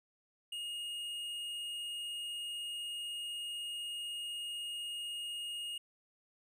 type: tone with hard clipping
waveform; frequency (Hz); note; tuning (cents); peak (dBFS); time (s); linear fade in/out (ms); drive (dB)
triangle; 2858; F7; +39; -40; 0.52-5.78; 5; 10
effects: none